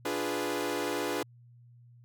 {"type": "chord", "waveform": "sawtooth", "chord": "D diminished seventh", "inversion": "none", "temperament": "equal", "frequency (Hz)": [293.7, 349.2, 415.3, 493.9], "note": ["D4", "F4", "Ab4", "Cb5"], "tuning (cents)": [0, 0, 0, 0], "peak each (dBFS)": -32, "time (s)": [0.05, 1.23], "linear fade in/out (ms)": 5, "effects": ["added 120 Hz sine -53 dBFS peak until 2.04 s"]}